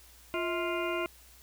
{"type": "harmonic tone with a mistuned harmonic", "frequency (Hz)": 349.2, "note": "F4", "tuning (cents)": 0, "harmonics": [1, 2, 3, 4, 6, 7, 8], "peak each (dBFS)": [-33, -36, -38, -39, -41, -41, -42], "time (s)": [0.34, 1.06], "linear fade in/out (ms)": 0, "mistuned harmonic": 2, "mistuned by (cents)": -130, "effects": ["added 60 Hz sine -58 dBFS peak until 1.42 s", "white hiss -57 dBFS RMS until 1.42 s"]}